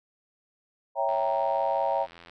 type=chord; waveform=sine; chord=C# diminished seventh; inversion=none; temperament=equal; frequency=554.4 / 659.3 / 784 / 932.3 Hz; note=C#5 / E5 / G5 / Bb5; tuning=0 / 0 / 0 / 0 cents; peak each=-29 dBFS; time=0.95-2.07 s; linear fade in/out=50 ms
type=click train; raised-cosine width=0.3 ms; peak=-31 dBFS; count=104; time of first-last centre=1.09-2.296 s; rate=85.4 Hz
effects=none